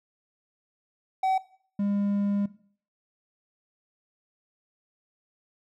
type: tone pair in turn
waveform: triangle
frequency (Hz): 760 / 202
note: F#5 / G#3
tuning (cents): +46 / -48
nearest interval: octave + major seventh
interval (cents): 2294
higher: first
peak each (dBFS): -20 / -22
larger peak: first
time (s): 1.23-1.38 / 1.79-2.46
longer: second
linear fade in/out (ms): 5
effects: noise-tail reverb RT60 0.5 s tail -17 dB re dry